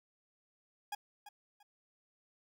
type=tone with echo; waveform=40% pulse; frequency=826 Hz; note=G#5; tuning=10 cents flat; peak=-36 dBFS; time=0.92-0.95 s; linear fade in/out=5 ms; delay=340 ms; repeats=2; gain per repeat=-12 dB; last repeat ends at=1.63 s; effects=none